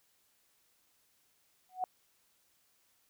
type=tone with exponential growth; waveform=sine; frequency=740 Hz; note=F#5; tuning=in tune; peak=-27 dBFS; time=1.69-1.84 s; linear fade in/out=1 ms; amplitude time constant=31 ms; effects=white hiss -72 dBFS RMS until 3.09 s